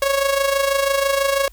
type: tone with amplitude modulation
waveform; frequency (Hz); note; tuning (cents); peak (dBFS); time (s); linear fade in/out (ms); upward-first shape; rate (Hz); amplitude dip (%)
sawtooth; 552; C#5; -7; -10; 0.02-1.48; 2; sine; 26.1; 60
effects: added 50 Hz sine -42 dBFS peak until 1.52 s + white hiss -55 dBFS RMS until 1.52 s